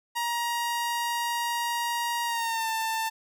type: tone with pitch glide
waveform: sawtooth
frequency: 945 to 892 Hz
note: A#5 to A5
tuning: +23 to +23 cents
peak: -23 dBFS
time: 0.15-3.1 s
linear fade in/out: 20 ms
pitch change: -100 cents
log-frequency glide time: 2.25-2.69 s
effects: none